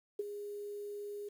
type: tone with ADSR envelope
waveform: sine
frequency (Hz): 410.8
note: G#4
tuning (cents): -19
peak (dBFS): -30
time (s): 0.19-1.29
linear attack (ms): 6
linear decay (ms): 23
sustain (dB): -10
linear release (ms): 8
effects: 10-bit